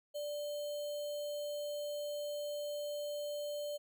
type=tone with sample-and-hold; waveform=sine; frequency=587.3 Hz; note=D5; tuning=in tune; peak=-37 dBFS; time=0.14-3.78 s; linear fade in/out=20 ms; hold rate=3675 Hz; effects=none